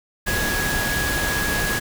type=tone in noise; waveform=sine; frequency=1665 Hz; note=G#6; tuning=4 cents sharp; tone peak=-24 dBFS; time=0.26-1.8 s; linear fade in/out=20 ms; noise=pink; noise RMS=-24 dBFS; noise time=0.26-1.8 s; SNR=-3 dB; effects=none